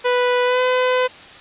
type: tone with pitch glide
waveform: sawtooth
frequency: 493.9 to 505.7 Hz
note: B4 to B4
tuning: 0 to +41 cents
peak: -11 dBFS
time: 0.04-1.08 s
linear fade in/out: 20 ms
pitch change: +41 cents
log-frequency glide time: 0.44-0.61 s
effects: white hiss -40 dBFS RMS until 1.4 s + resampled to 8000 Hz